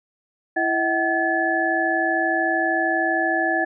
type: tone cluster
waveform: sine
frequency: 332.4 / 641 / 754 / 1719 Hz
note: E4 / E5 / F#5 / A6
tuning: +15 / -49 / +32 / -41 cents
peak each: -25 / -26 / -24 / -22 dBFS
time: 0.56-3.65 s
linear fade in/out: 10 ms
effects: none